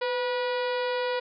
harmonic tone with a mistuned harmonic, 485.6 Hz, B4, 29 cents flat, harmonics 1 / 2 / 3 / 4 / 5 / 6 / 7 / 8 / 9 / 10, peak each -27 / -33 / -37 / -39 / -41 / -43 / -44 / -45 / -46 / -47 dBFS, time 0.01-1.2 s, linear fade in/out 10 ms, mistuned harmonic 1, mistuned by +53 cents, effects none

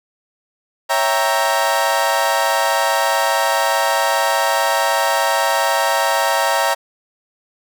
30% pulse chord, C# diminished seventh, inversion none, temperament equal, 554.4 / 659.3 / 784 / 932.3 Hz, C#5 / E5 / G5 / Bb5, 0 / 0 / 0 / 0 cents, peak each -19 / -18 / -19 / -16 dBFS, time 0.89-6.75 s, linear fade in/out 20 ms, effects none

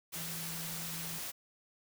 sine tone in noise, 164.9 Hz, E3, 1 cent sharp, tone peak -45 dBFS, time 0.15-1.19 s, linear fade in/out 20 ms, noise white, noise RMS -41 dBFS, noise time 0.12-1.32 s, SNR -7 dB, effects none

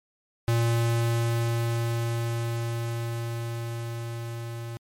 square tone with level ramp, 116.6 Hz, A#2, 1 cent sharp, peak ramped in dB -21 to -34 dBFS, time 0.48-4.77 s, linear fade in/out 0 ms, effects MP3 64 kbps

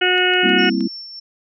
harmonic tone, 364.3 Hz, F#4, 27 cents flat, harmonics 1 / 2 / 4 / 5 / 6 / 7 / 8, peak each -19 / -24 / -19 / -24 / -24 / -24 / -19 dBFS, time 0.01-0.7 s, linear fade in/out 10 ms
click train, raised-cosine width 0.2 ms, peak -21 dBFS, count 5, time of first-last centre 0.18-0.807 s, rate 6.38 Hz
sine chord, C dominant seventh, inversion second, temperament equal, 196 / 233.1 / 261.6 / 329.6 Hz, G3 / Bb3 / C4 / E4, 0 / 0 / 0 / 0 cents, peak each -22 dBFS, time 0.43-0.88 s, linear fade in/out 10 ms
sine tone with tremolo, 5420 Hz, E8, 47 cents sharp, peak -29 dBFS, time 0.58-1.2 s, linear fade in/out 10 ms, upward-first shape sine, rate 3.4 Hz, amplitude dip 40%
effects none

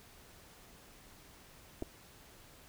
clicks, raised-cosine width 2 ms, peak -26 dBFS, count 2, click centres 1.823 / 1.826 s, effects pink hiss -58 dBFS RMS until 2.68 s

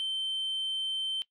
sine tone, 3100 Hz, G7, 20 cents flat, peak -27 dBFS, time 0-1.22 s, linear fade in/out 0 ms, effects noise-tail reverb RT60 0.1 s tail -20 dB re dry + tanh soft clip ceiling -28 dBFS

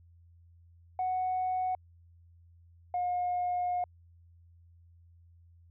sine tone pair in turn, 740 / 716.9 Hz, F#5 / F5, 0 / +45 cents, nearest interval minor second, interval 55 cents, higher first, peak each -27 dBFS, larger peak neither, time 0.99-1.75 / 2.94-3.84 s, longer second, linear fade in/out 2 ms, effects tanh soft clip ceiling -25 dBFS + added 85 Hz sine -56 dBFS peak until 5.7 s

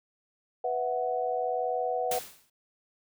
sine chord, B suspended fourth, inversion none, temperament equal, 493.9 / 659.3 / 740 Hz, B4 / E5 / F#5, 0 / 0 / 0 cents, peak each -31 / -34 / -30 dBFS, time 0.64-2.19 s, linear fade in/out 5 ms
white noise with exponential decay, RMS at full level -31 dBFS, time 2.11-2.5 s, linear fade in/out 5 ms, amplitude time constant 83 ms
effects none

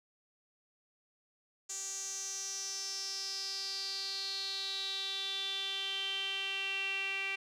sawtooth tone with band-pass filter sweep, 390 Hz, G4, 9 cents flat, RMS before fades -38 dBFS, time 1.69-7.36 s, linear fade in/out 10 ms, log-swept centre 6900 to 2500 Hz, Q 7.7, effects none

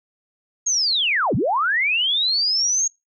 sine linear two-way sweep, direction down then up, 6645 to 96.5 to 6645 Hz, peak -17 dBFS, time 0.66-2.88 s, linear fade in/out 10 ms, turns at 1.35 s, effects noise-tail reverb RT60 0.2 s tail -24 dB re dry

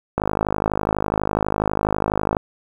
click train, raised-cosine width 1 ms, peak -5 dBFS, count 115, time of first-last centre 0.18-2.368 s, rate 52.1 Hz, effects 7-bit

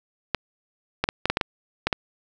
clicks, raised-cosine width 0.3 ms, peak -5 dBFS, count 9, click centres 0.347 / 1.04 / 1.089 / 1.256 / 1.3 / 1.371 / 1.412 / 1.87 / 1.928 s, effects none

